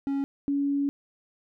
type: tone pair in turn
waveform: triangle / sine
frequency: 276.9 / 281.9 Hz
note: C#4 / C#4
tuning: -2 / +29 cents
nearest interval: unison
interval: 31 cents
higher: second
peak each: -23 dBFS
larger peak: neither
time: 0.07-0.24 / 0.48-0.89 s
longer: second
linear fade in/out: 0 ms
effects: none